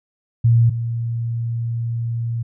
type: tone pair in turn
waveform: sine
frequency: 116.54 / 116.54 Hz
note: A#2 / A#2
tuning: 0 / 0 cents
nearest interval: unison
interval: 0 cents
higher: neither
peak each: -10 / -20 dBFS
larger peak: first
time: 0.44-0.7 / 0.7-2.43 s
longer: second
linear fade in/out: 10 ms
effects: none